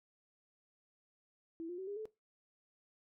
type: tone with pitch steps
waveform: sine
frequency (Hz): 329.6 / 353.3 / 378.6 / 405.8 / 434.9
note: E4 / F4 / F#4 / G#4 / A4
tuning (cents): 0 / +20 / +40 / -40 / -20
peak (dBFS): -40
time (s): 1.6-2.055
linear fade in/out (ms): 0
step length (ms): 91
effects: noise-tail reverb RT60 0.2 s tail -18 dB re dry